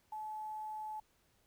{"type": "tone with quantisation", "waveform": "sine", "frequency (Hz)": 861, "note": "A5", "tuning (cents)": -38, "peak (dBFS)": -40, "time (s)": [0.12, 1], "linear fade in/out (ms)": 5, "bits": 11, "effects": ["pink hiss -73 dBFS RMS until 1.46 s"]}